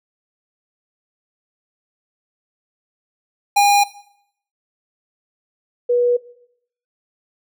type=tone pair in turn; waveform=square / sine; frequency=813 / 485.8 Hz; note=G#5 / B4; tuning=-37 / -29 cents; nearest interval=major sixth; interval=892 cents; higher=first; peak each=-11 / -13 dBFS; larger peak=first; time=3.56-3.84 / 5.89-6.17 s; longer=neither; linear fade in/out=10 ms; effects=noise-tail reverb RT60 0.7 s tail -18 dB re dry